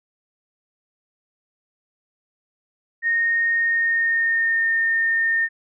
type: tone with pitch glide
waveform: sine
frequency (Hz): 1850 to 1823.5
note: A#6 to A#6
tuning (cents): -14 to -39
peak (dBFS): -17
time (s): 3.02-5.49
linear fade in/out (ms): 50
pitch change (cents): -25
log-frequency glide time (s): 3.54-4.7
effects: none